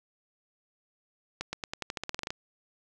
accelerating click train, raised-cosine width 0.2 ms, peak -16 dBFS, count 14, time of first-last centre 1.41-2.305 s, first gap 120 ms, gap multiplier 0.9, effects none

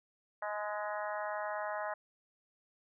harmonic tone with a mistuned harmonic, 209.6 Hz, G#3, 16 cents sharp, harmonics 3 / 4 / 5 / 6 / 7 / 8 / 9, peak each -39 / -41 / -43 / -45 / -46 / -47 / -48 dBFS, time 0.42-1.94 s, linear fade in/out 5 ms, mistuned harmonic 5, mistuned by -28 cents, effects none

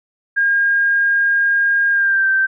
sine tone with pitch glide, 1618 to 1560.2 Hz, G#6 to G6, -46 to -9 cents, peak -12 dBFS, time 0.36-2.47 s, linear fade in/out 20 ms, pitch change -63 cents, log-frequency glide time 1.91-2.29 s, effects none

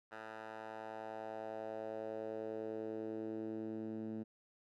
10% pulse tone with band-pass filter sweep, 110 Hz, A2, in tune, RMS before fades -44 dBFS, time 0.11-4.24 s, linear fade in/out 20 ms, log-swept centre 1200 to 240 Hz, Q 2.3, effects none

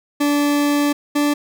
40% pulse tone pair in turn, 290 / 291.8 Hz, D4 / D4, -22 / -11 cents, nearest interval unison, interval 11 cents, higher second, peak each -14 dBFS, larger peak neither, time 0.2-0.93 / 1.15-1.34 s, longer first, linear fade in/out 10 ms, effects none

